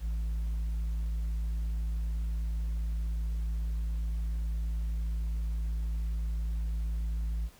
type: tone with tanh clipping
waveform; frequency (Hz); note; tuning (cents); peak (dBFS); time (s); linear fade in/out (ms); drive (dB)
sine; 55; A1; 0; -30; 0-7.5; 50; 4
effects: pink hiss -58 dBFS RMS until 7.59 s